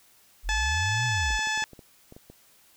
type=linear two-way sweep; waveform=sine; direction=up then down; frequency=36.71 to 124.4 to 36.71 Hz; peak=-27 dBFS; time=0.43-1.4 s; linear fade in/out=50 ms; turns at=1.06 s
type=harmonic tone; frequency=865 Hz; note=A5; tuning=30 cents flat; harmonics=1 / 2 / 3 / 4 / 5 / 6 / 7 / 8 / 9; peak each=-32 / -28 / -34 / -35 / -44 / -38 / -40 / -40 / -43 dBFS; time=0.49-1.64 s; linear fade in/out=0 ms
type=clicks; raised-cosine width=2 ms; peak=-32 dBFS; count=10; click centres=1.305 / 1.392 / 1.472 / 1.576 / 1.623 / 1.733 / 1.792 / 2.124 / 2.165 / 2.3 s
effects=white hiss -59 dBFS RMS until 2.76 s